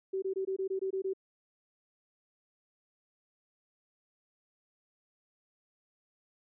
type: tone bursts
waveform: sine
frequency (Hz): 382.9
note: G4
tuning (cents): -41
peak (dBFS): -30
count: 9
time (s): 0.13-1.135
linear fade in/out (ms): 10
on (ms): 93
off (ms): 21
effects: none

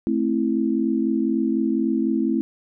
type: chord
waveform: sine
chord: A minor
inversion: none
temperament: just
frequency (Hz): 220 / 264 / 330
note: A3 / C4 / E4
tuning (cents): 0 / +16 / +2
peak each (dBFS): -23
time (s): 0.07-2.41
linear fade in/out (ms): 0
effects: none

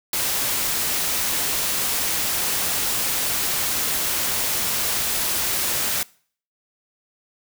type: noise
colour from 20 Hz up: white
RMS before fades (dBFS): -23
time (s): 0.13-6.03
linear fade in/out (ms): 2
effects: noise-tail reverb RT60 0.5 s tail -23 dB re dry

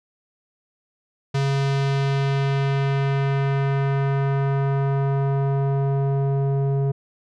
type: tone with low-pass filter sweep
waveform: square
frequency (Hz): 137.9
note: C#3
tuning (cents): -9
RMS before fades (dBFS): -21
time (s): 1.34-6.92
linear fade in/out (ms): 10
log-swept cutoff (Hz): 5400 to 520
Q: 0.97
effects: none

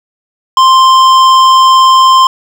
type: tone with hard clipping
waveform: triangle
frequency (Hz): 1047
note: C6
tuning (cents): +1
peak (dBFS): -4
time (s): 0.57-2.27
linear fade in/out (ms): 2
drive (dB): 15
effects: none

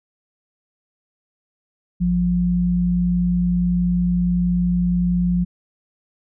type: tone pair together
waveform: sine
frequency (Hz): 55.4 / 176.9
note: A1 / F3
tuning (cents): +13 / +23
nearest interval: octave + minor sixth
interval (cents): 2010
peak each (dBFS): -25 / -16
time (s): 2-5.45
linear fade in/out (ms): 20
effects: none

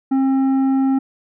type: tone with tanh clipping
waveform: sine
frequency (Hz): 267.6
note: C4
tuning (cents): +39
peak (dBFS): -15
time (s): 0.11-0.99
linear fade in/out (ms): 10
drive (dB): 8
effects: none

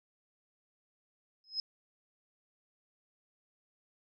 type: tone with exponential growth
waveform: sine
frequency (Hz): 5120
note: D#8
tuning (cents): +49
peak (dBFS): -28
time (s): 1.44-1.6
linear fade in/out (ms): 1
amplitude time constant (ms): 33
effects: none

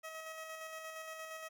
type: tone with tremolo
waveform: 15% pulse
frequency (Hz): 638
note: D#5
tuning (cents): +43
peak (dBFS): -37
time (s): 0.03-1.49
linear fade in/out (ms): 20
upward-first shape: square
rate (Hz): 8.6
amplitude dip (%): 30
effects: none

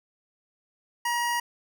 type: tone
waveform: 25% pulse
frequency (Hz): 953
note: A#5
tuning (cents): +38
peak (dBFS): -21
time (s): 1.05-1.4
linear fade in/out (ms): 5
effects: none

